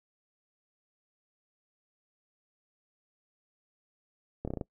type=slowing click train; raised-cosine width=2 ms; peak=-21 dBFS; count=6; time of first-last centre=4.45-4.612 s; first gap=26 ms; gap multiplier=1.11; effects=noise-tail reverb RT60 0.1 s tail -22 dB re dry